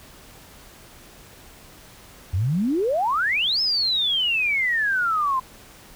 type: exponential two-way sweep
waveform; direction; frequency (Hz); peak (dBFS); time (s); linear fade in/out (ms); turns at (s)
sine; up then down; 83 to 5274 to 1016; -19; 2.33-5.4; 10; 3.61
effects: pink hiss -47 dBFS RMS until 5.95 s